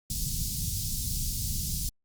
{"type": "band-stop noise", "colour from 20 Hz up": "pink", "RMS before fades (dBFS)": -31, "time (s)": [0.1, 1.89], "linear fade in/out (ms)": 2, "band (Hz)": [170, 4700], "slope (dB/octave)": 24, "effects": ["Opus 48 kbps"]}